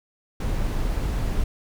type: noise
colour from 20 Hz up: brown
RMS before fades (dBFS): -24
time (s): 0.4-1.44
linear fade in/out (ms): 5
effects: none